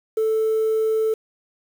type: tone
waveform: sine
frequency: 440 Hz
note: A4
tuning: in tune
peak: -16 dBFS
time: 0.17-1.14 s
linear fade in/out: 5 ms
effects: tanh soft clip ceiling -14 dBFS + 7-bit